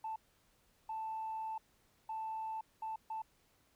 sine tone bursts at uneven times, 882 Hz, A5, 4 cents sharp, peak -37 dBFS, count 5, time 0.04-0.16 / 0.89-1.58 / 2.09-2.61 / 2.82-2.96 / 3.1-3.22 s, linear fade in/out 5 ms, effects tanh soft clip ceiling -34 dBFS + pink hiss -72 dBFS RMS until 3.75 s

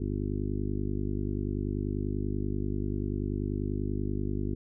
harmonic tone, 50.3 Hz, G1, 45 cents sharp, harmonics 1 / 2 / 3 / 4 / 5 / 6 / 7 / 8, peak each -34 / -34 / -39 / -40 / -36 / -40 / -38 / -43 dBFS, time 0-4.55 s, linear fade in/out 5 ms, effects none

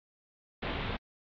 pink low-pass noise, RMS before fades -35 dBFS, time 0.62-0.97 s, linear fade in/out 10 ms, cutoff 3800 Hz, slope 48 dB/octave, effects AAC 64 kbps

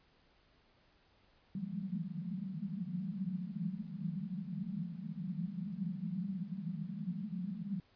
white band-pass noise, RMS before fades -40 dBFS, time 1.55-7.8 s, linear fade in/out 2 ms, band 160 to 210 Hz, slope 96 dB/octave, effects pink hiss -69 dBFS RMS until 7.95 s + resampled to 11025 Hz

